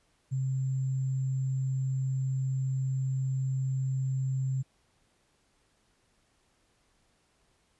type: tone with sample-and-hold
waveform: sine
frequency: 132.6 Hz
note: C3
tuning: 23 cents sharp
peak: -27 dBFS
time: 0.31-4.63 s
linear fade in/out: 20 ms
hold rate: 7350 Hz
effects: pink hiss -70 dBFS RMS until 7.79 s + resampled to 24000 Hz